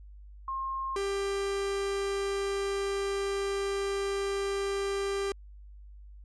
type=tone pair in turn; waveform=sine / 45% pulse; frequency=1068 / 395.8 Hz; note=C6 / G4; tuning=+35 / +17 cents; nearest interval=octave + perfect fourth; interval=1718 cents; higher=first; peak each=-31 / -29 dBFS; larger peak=second; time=0.48-0.96 / 0.96-5.32 s; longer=second; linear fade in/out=2 ms; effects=added 50 Hz sine -46 dBFS peak until 6.24 s + resampled to 22050 Hz